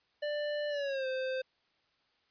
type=tone with pitch glide; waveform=square; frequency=591 to 520.5 Hz; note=D5 to C5; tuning=+11 to -9 cents; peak=-33 dBFS; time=0.22-1.42 s; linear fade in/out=10 ms; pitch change=-220 cents; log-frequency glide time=0.69-1.07 s; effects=white hiss -73 dBFS RMS until 2.3 s + resampled to 11025 Hz